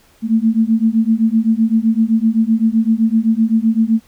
sine beating tone pair, 220 / 227.8 Hz, A3 / A#3, 0 / -40 cents, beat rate 7.8 Hz, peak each -14 dBFS, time 0.22-4.01 s, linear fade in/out 50 ms, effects pink hiss -52 dBFS RMS until 4.07 s

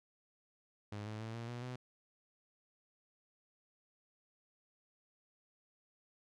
sawtooth tone with pitch steps, 103.83 / 107.86 / 112.06 / 116.41 / 120.93 / 125.63 Hz, G#2 / A2 / A2 / A#2 / B2 / B2, 0 / -34 / +32 / -2 / -36 / +30 cents, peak -38 dBFS, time 0.92-1.76 s, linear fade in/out 5 ms, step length 140 ms, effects low-pass 6000 Hz 12 dB/octave

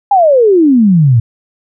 sine exponential sweep, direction down, 830.6 to 110 Hz, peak -4 dBFS, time 0.11-1.2 s, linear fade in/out 5 ms, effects none

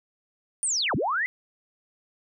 sine linear two-way sweep, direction down then up, 9397 to 92.5 to 2072 Hz, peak -23 dBFS, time 0.63-1.26 s, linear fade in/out 0 ms, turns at 0.95 s, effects none

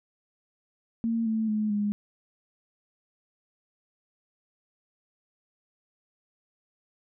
sine tone with pitch steps, 228.7 / 221 / 213.6 / 206.5 Hz, A#3 / A3 / G#3 / G#3, -33 / +8 / +49 / -10 cents, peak -24 dBFS, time 1.04-1.92 s, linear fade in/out 0 ms, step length 220 ms, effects none

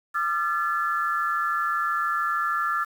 sine tone cluster, 1200 / 1360 / 1727 Hz, D6 / F6 / A6, +37 / -46 / -33 cents, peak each -28 / -25 / -29 dBFS, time 0.14-2.85 s, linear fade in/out 20 ms, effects 8-bit

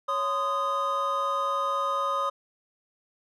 triangle tone cluster, 555 / 1031 / 1241 Hz, C#5 / C6 / D#6, +2 / -26 / -5 cents, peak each -30 / -29 / -25 dBFS, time 0.08-2.3 s, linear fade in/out 10 ms, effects none

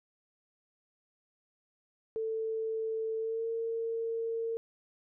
sine tone with pitch glide, 444.2 to 455.9 Hz, A4 to A#4, +16 to -39 cents, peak -31 dBFS, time 2.16-4.57 s, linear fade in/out 0 ms, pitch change +45 cents, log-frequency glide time 3.18-3.47 s, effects none

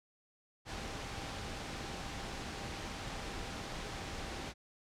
sine tone in noise, 792 Hz, G5, 18 cents sharp, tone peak -53 dBFS, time 0.65-4.54 s, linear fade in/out 50 ms, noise pink, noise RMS -42 dBFS, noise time 0.65-4.54 s, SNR -14 dB, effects low-pass 6000 Hz 12 dB/octave

